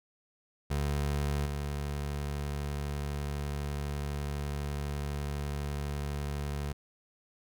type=tone with level steps; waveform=25% pulse; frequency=72 Hz; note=D2; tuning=34 cents flat; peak=-25 / -29 dBFS; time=0.7-6.73 s; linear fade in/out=10 ms; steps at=1.46 s; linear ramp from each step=2 ms; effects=none